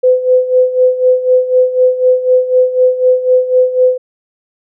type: tone with tremolo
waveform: sine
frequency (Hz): 507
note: B4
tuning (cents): +45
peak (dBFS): -4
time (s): 0.03-3.98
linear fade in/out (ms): 10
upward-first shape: sine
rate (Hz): 4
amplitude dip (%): 75
effects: none